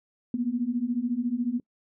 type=beating tone pair; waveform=sine; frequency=233.1 / 247.1 Hz; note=A#3 / B3; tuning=0 / +1 cents; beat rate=14 Hz; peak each=-29 / -27 dBFS; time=0.34-1.6 s; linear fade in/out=2 ms; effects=noise-tail reverb RT60 0.1 s tail -26 dB re dry